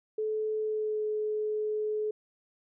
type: tone with pitch glide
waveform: sine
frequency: 432.4 to 426.9 Hz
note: A4 to G#4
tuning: -30 to +48 cents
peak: -28 dBFS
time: 0.18-2.11 s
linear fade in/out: 5 ms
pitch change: -22 cents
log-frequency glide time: 0.6-1.05 s
effects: none